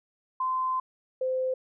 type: tone pair in turn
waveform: sine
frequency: 1033 / 516.5 Hz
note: C6 / C5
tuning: -22 / -22 cents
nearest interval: octave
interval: 1200 cents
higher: first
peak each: -25 dBFS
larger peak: neither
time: 0.4-0.8 / 1.21-1.54 s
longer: first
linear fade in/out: 5 ms
effects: none